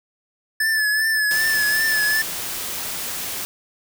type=tone with vibrato; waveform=square; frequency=1737 Hz; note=A6; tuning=23 cents flat; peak=-18 dBFS; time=0.6-2.22 s; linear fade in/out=5 ms; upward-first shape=triangle; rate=2.6 Hz; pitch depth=52 cents each way
type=noise; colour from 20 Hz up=white; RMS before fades=-28 dBFS; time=1.31-3.45 s; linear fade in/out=0 ms
effects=none